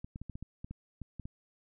clicks, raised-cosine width 5 ms, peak -29 dBFS, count 11, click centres 0.045 / 0.159 / 0.216 / 0.297 / 0.355 / 0.426 / 0.645 / 0.71 / 1.017 / 1.197 / 1.255 s, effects none

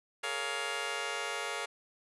10% pulse chord, Bb minor seventh, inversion third, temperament just, 419.5 / 466.2 / 559.4 / 699.2 Hz, Ab4 / Bb4 / Db5 / F5, +17 / 0 / +16 / +2 cents, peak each -32 dBFS, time 0.23-1.66 s, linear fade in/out 10 ms, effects resampled to 24000 Hz

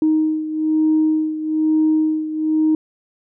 sine beating tone pair, 311.9 / 313 Hz, D#4 / D#4, +4 / +10 cents, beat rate 1.1 Hz, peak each -15 / -20 dBFS, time 0.02-2.75 s, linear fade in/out 2 ms, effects tanh soft clip ceiling -8 dBFS

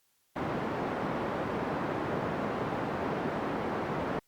pink band-pass noise, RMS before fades -33 dBFS, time 0.36-4.19 s, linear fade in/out 2 ms, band 180 to 1200 Hz, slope 12 dB/octave, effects white hiss -72 dBFS RMS until 4.27 s + Opus 48 kbps

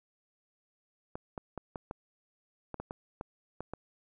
clicks, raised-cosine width 1 ms, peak -24 dBFS, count 11, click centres 1.155 / 1.378 / 1.577 / 1.758 / 1.911 / 2.743 / 2.8 / 2.909 / 3.211 / 3.606 / 3.736 s, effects none

